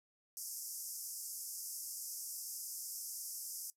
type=band-pass noise; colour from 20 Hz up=white; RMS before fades=-45 dBFS; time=0.37-3.7 s; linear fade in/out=0 ms; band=5000 to 14000 Hz; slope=96 dB/octave; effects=noise-tail reverb RT60 0.1 s tail -18 dB re dry